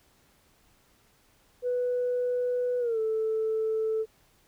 sine tone with pitch glide, 493.9 to 440 Hz, B4 to A4, 0 to 0 cents, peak -24 dBFS, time 1.62-4.06 s, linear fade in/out 50 ms, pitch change -200 cents, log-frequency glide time 2.79-2.99 s, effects tanh soft clip ceiling -21 dBFS + pink hiss -64 dBFS RMS until 4.47 s

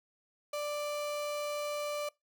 35% pulse tone, 589 Hz, D5, 5 cents sharp, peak -32 dBFS, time 0.53-2.09 s, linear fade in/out 5 ms, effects noise-tail reverb RT60 0.2 s tail -24 dB re dry

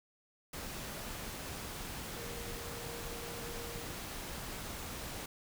sine tone in noise, 470 Hz, A#4, 14 cents sharp, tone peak -48 dBFS, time 2.16-3.86 s, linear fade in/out 5 ms, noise pink, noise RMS -43 dBFS, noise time 0.53-5.26 s, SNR -8 dB, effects none

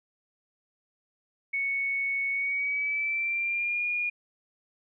sine tone with pitch glide, 2217 to 2432 Hz, C#7 to D#7, 0 to -40 cents, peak -26 dBFS, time 1.53-4.1 s, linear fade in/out 10 ms, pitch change +160 cents, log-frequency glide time 2.31-3.84 s, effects none

